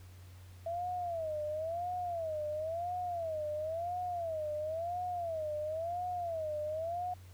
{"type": "tone with vibrato", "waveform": "sine", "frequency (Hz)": 659.3, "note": "E5", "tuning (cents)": 0, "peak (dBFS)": -34, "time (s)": [0.66, 7.14], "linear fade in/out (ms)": 5, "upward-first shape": "sine", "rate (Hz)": 0.97, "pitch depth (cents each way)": 160, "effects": ["added 91 Hz sine -50 dBFS peak until 7.33 s", "pink hiss -62 dBFS RMS until 7.33 s"]}